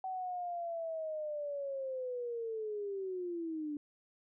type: linear sweep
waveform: sine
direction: down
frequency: 759 to 290 Hz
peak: -36 dBFS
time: 0.04-3.77 s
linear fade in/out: 2 ms
effects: none